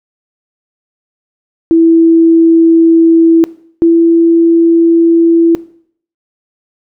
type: tone pair in turn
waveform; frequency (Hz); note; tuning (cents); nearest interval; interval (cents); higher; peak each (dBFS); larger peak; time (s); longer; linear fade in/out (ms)
sine; 329.6 / 333.6; E4 / E4; 0 / +21; unison; 21; second; -3; neither; 1.71-3.44 / 3.82-5.55; neither; 0
effects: noise-tail reverb RT60 0.6 s tail -20 dB re dry